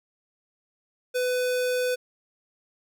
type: tone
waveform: square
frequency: 500 Hz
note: B4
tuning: 21 cents sharp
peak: -24 dBFS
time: 1.14-1.96 s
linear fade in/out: 20 ms
effects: none